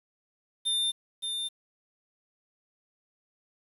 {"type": "tone with echo", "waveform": "square", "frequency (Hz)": 3601, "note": "A7", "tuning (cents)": 39, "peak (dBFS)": -26, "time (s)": [0.65, 0.92], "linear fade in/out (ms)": 20, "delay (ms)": 570, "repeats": 1, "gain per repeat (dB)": -5, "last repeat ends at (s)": 1.49, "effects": ["resampled to 32000 Hz", "9-bit"]}